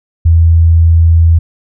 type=tone; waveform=sine; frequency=82.7 Hz; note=E2; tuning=6 cents sharp; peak=-3 dBFS; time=0.25-1.39 s; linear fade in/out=10 ms; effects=none